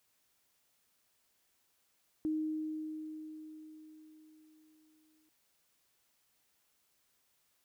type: tone with exponential decay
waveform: sine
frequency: 311.1 Hz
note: D#4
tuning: in tune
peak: -30 dBFS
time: 2.25-5.29 s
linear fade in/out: 0 ms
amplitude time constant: 660 ms
effects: white hiss -75 dBFS RMS until 7.64 s